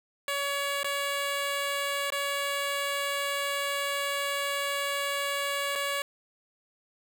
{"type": "tone with dropouts", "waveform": "10% pulse", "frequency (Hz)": 564, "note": "C#5", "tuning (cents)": 30, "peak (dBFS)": -20, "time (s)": [0.28, 6.02], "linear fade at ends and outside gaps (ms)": 1, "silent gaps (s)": [[0.832, 0.844], [2.103, 2.122], [5.754, 5.758]], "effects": []}